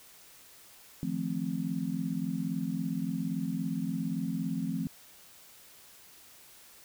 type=chord; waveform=sine; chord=F dominant seventh; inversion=third; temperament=just; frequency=157.15 / 174.61 / 218.3 / 261.9 Hz; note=Eb3 / F3 / A3 / C4; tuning=+18 / 0 / -13 / +2 cents; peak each=-39 / -34 / -36 / -35 dBFS; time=1.03-4.87 s; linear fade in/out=0 ms; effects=white hiss -55 dBFS RMS until 6.84 s